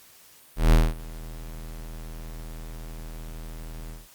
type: tone with ADSR envelope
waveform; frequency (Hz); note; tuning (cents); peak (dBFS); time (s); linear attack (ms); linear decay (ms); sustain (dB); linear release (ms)
square; 40; D#1; +49; -13; 0.56-4.08; 160; 220; -23; 180
effects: white hiss -53 dBFS RMS until 4.14 s + Opus 48 kbps